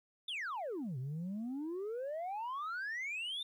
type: exponential two-way sweep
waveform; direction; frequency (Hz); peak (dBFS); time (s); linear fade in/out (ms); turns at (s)
sine; down then up; 3667 to 123.47 to 3667; -35; 0.28-3.43; 5; 0.98
effects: tanh soft clip ceiling -36 dBFS + 12-bit